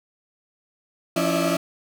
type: tone cluster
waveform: 35% pulse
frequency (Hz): 173.6 / 278.3 / 330.3 / 597 / 650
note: F3 / C#4 / E4 / D5 / E5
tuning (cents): -10 / +7 / +4 / +28 / -24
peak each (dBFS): -25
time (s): 1.16-1.57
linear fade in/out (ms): 5
effects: none